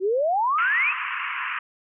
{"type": "exponential sweep", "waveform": "sine", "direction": "up", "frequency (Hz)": [360, 2779], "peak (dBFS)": -19, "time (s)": [0, 0.94], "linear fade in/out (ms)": 50}
{"type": "band-pass noise", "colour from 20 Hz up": "pink", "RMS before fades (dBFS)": -29, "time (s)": [0.58, 1.59], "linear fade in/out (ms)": 5, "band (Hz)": [1000, 2800], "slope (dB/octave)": 96}
{"effects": []}